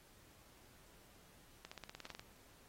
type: accelerating click train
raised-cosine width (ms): 0.2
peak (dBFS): -30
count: 11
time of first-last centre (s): 1.65-2.195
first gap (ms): 65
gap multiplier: 0.96
effects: pink hiss -65 dBFS RMS until 2.68 s + AAC 48 kbps